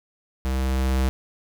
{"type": "tone with level ramp", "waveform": "square", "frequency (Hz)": 65.41, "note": "C2", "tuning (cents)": 0, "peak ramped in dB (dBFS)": [-23, -19], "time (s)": [0.45, 1.09], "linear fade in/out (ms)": 0, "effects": ["9-bit"]}